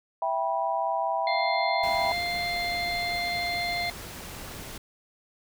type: chord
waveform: sine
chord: E minor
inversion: none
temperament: equal with one note detuned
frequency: 659.3 / 784 / 975.9 Hz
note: E5 / G5 / B5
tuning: 0 / 0 / -21 cents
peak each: -29 dBFS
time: 0.22-2.12 s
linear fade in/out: 2 ms
type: harmonic tone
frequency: 698.5 Hz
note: F5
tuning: in tune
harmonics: 1 / 3 / 5 / 6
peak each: -31 / -30 / -40 / -34 dBFS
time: 1.27-3.9 s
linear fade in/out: 2 ms
type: noise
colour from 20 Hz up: pink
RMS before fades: -40 dBFS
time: 1.83-4.78 s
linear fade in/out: 5 ms
effects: none